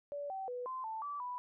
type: tone with pitch steps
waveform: sine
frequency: 575 / 769 / 493.5 / 1035 / 884 / 1157 / 988 Hz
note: D5 / G5 / B4 / C6 / A5 / D6 / B5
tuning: -37 / -33 / -1 / -19 / +8 / -26 / 0 cents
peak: -38 dBFS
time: 0.12-1.38 s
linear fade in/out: 0 ms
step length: 180 ms
effects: none